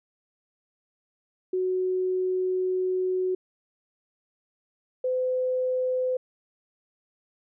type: tone pair in turn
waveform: sine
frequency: 370 / 509.5 Hz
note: F#4 / C5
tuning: 0 / -46 cents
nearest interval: tritone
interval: 554 cents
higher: second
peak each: -23 dBFS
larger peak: neither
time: 1.53-3.35 / 5.04-6.17 s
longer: first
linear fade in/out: 5 ms
effects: none